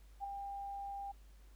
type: tone with ADSR envelope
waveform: sine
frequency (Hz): 797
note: G5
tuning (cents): +28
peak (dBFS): -36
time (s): 0.2-1.12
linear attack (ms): 40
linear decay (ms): 6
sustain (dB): -5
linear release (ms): 11
effects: added 50 Hz sine -56 dBFS peak until 1.55 s + pink hiss -70 dBFS RMS until 1.55 s